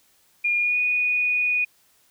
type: tone with pitch glide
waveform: sine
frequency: 2420 to 2469 Hz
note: D#7 to D#7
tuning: -49 to -14 cents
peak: -19 dBFS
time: 0.44-1.65 s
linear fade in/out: 10 ms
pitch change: +35 cents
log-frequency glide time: 0.59-0.78 s
effects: white hiss -61 dBFS RMS until 2.1 s